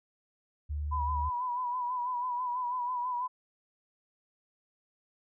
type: tone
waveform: sine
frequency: 74 Hz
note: D2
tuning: 14 cents sharp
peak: -31 dBFS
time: 0.69-1.3 s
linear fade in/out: 20 ms
type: tone with vibrato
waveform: sine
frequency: 987.8 Hz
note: B5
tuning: in tune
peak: -30 dBFS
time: 0.91-3.28 s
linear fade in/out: 20 ms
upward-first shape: sine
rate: 6.1 Hz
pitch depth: 49 cents each way
effects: none